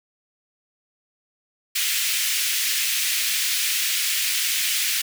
pink high-pass noise, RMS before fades -23 dBFS, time 1.75-5.02 s, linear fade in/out 10 ms, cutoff 2100 Hz, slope 24 dB/octave, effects none

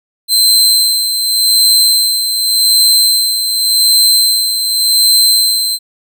sawtooth tone with tremolo, 4103 Hz, C8, 35 cents flat, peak -3 dBFS, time 0.28-5.79 s, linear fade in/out 50 ms, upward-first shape sine, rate 0.87 Hz, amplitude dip 55%, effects none

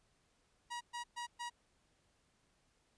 sawtooth tone bursts, 957 Hz, A#5, 45 cents sharp, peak -37 dBFS, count 4, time 0.7-1.5 s, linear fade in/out 20 ms, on 110 ms, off 120 ms, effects pink hiss -75 dBFS RMS until 2.97 s + resampled to 22050 Hz

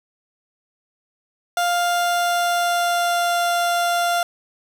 30% pulse tone with pitch glide, 700 to 695.2 Hz, F5 to F5, +4 to -8 cents, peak -15 dBFS, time 1.57-4.23 s, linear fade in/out 2 ms, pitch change -12 cents, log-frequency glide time 1.93-3.42 s, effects none

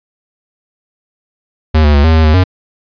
square tone with pitch steps, 78.1 / 74.1 / 71.4 / 80.4 / 79.7 / 77.4 / 92.1 Hz, D#2 / D2 / D2 / E2 / D#2 / D#2 / F#2, +7 / +16 / -48 / -43 / +42 / -9 / -7 cents, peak -6 dBFS, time 1.74-2.44 s, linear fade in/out 10 ms, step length 100 ms, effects resampled to 11025 Hz

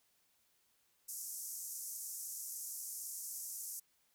white band-pass noise, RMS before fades -45 dBFS, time 1.08-3.8 s, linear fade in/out 10 ms, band 5700 to 14000 Hz, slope 48 dB/octave, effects white hiss -75 dBFS RMS until 4.14 s

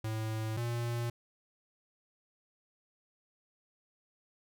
square tone pair in turn, 110 / 118.48 Hz, A2 / A#2, 0 / +29 cents, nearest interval minor second, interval 129 cents, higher second, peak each -34 / -33 dBFS, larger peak second, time 0.04-0.57 / 0.57-1.1 s, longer neither, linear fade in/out 5 ms, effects none

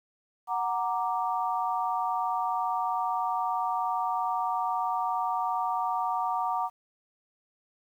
sine chord, Gb augmented, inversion none, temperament equal, 740 / 932.3 / 1174.7 Hz, Gb5 / Bb5 / D6, 0 / 0 / 0 cents, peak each -30 / -30 / -32 dBFS, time 0.47-6.7 s, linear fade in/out 50 ms, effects 10-bit

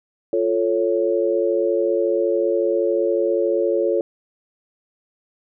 sine chord, F augmented, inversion none, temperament equal, 349.2 / 440 / 554.4 Hz, F4 / A4 / C#5, 0 / 0 / 0 cents, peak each -21 dBFS, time 0.33-4.01 s, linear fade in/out 2 ms, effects none

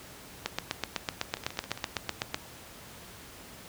two click trains, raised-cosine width 0.2 ms, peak -11 / -22 dBFS, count 16 / 8, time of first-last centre 0.46-2.344 / 1.37-1.843 s, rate 7.96 / 14.8 Hz, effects pink hiss -48 dBFS RMS until 3.68 s + high-pass 60 Hz 12 dB/octave

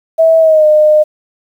sine tone with pitch glide, 650 to 610 Hz, E5 to D#5, -24 to -34 cents, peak -4 dBFS, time 0.18-1.04 s, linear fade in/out 20 ms, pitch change -110 cents, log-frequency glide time 0.39-0.66 s, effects 7-bit

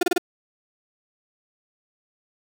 35% pulse tone bursts, 355.2 Hz, F4, 29 cents sharp, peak -15 dBFS, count 4, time 0.01-0.181 s, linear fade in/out 5 ms, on 21 ms, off 29 ms, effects none

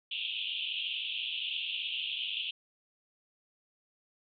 white band-pass noise, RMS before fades -36 dBFS, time 0.11-2.51 s, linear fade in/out 5 ms, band 2600 to 3500 Hz, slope 96 dB/octave, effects none

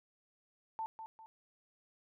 sine tone with echo, 888 Hz, A5, 16 cents sharp, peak -36 dBFS, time 0.79-0.86 s, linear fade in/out 0 ms, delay 200 ms, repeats 2, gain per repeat -8 dB, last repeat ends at 1.26 s, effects none

